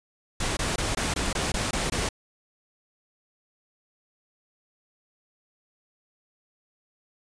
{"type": "noise bursts", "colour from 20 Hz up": "pink", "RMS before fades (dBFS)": -27, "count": 9, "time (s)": [0.4, 2.09], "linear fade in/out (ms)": 5, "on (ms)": 170, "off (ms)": 20, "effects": ["resampled to 22050 Hz"]}